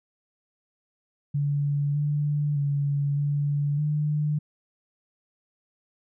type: tone with pitch steps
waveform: sine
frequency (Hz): 143.7 / 147 / 142.4 / 144.4 / 149.9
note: D3 / D3 / C#3 / D3 / D3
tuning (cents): -37 / +2 / +47 / -29 / +36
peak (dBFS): -22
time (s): 1.34-4.39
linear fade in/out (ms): 10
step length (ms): 610
effects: none